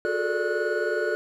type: tone cluster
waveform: triangle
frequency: 362.9 / 426.2 / 445.6 / 590 / 1462 Hz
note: F#4 / G#4 / A4 / D5 / F#6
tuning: -34 / +45 / +22 / +8 / -21 cents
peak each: -28 dBFS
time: 0.05-1.15 s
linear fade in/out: 0 ms
effects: none